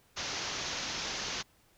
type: low-pass noise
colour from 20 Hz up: white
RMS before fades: -37 dBFS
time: 0.16-1.43 s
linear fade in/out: 20 ms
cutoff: 6600 Hz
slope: 96 dB/octave
effects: pink hiss -66 dBFS RMS until 1.77 s